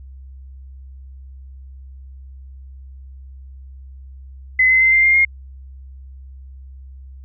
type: tone with pitch steps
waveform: sine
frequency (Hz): 2032 / 2052 / 2072 / 2093 / 2113 / 2134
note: B6 / C7 / C7 / C7 / C7 / C7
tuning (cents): +49 / -34 / -17 / 0 / +16 / +34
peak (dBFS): -10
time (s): 4.59-5.25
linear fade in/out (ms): 5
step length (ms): 110
effects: added 66 Hz sine -35 dBFS peak until 7.24 s